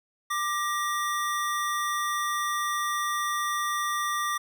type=tone pair together; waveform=square; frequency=1184.9 / 1900 Hz; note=D6 / A#6; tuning=+15 / +33 cents; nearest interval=minor sixth; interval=818 cents; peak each=-28 / -33 dBFS; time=0.3-4.38 s; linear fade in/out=10 ms; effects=none